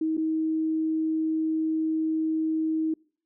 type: tone with dropouts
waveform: sine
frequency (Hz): 317.3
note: D#4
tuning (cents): +34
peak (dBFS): -23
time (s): 0.01-2.94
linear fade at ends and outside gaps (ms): 5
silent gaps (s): 0.17-0.177
effects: noise-tail reverb RT60 0.5 s tail -26 dB re dry